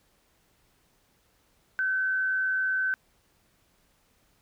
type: tone with frequency modulation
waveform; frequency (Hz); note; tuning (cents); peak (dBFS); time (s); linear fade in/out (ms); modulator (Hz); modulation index
sine; 1529; G6; -44; -24; 1.79-2.94; 0; 95.1; 0.33
effects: pink hiss -67 dBFS RMS until 4.41 s